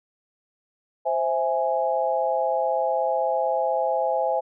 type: chord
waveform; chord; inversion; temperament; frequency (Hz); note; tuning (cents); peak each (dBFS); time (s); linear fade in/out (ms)
sine; C augmented; none; equal; 523.3 / 659.3 / 830.6; C5 / E5 / G#5; 0 / 0 / 0; -25; 1.05-4.41; 20
effects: none